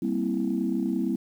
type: chord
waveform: sine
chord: C dominant seventh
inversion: second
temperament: equal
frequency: 196 / 233.1 / 261.6 / 329.6 Hz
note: G3 / Bb3 / C4 / E4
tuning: 0 / 0 / 0 / 0 cents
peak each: -29 dBFS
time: 0.02-1.16 s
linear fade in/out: 5 ms
effects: tanh soft clip ceiling -15 dBFS + 9-bit